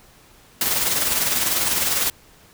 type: noise with tremolo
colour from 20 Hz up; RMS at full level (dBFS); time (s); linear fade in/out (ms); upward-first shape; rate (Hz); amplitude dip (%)
white; -19; 0.61-2.1; 2; sine; 20; 45
effects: pink hiss -51 dBFS RMS until 2.53 s